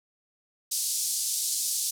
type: band-pass noise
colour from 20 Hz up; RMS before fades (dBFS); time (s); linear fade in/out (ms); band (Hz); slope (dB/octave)
white; -29; 0.71-1.91; 10; 4500 to 11000; 24
effects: none